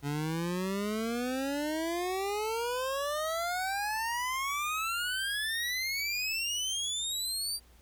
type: exponential sweep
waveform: 25% pulse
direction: up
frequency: 140.6 to 4735 Hz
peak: -27 dBFS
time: 0.02-7.6 s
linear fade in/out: 50 ms
effects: added 60 Hz sine -57 dBFS peak until 7.81 s + pink hiss -63 dBFS RMS until 7.81 s